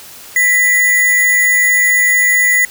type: tone with sample-and-hold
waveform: sine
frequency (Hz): 1975.5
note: B6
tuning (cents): 0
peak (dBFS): -8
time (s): 0.36-2.65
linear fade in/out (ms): 2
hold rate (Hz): 8820
effects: white hiss -35 dBFS RMS until 2.7 s